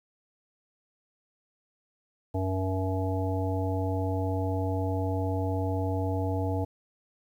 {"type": "harmonic tone", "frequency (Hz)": 94.4, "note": "F#2", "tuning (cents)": 35, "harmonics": [1, 3, 5, 7, 9], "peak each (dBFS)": [-28, -33, -35, -36, -38], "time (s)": [2.34, 6.65], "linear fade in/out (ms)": 10, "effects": ["10-bit"]}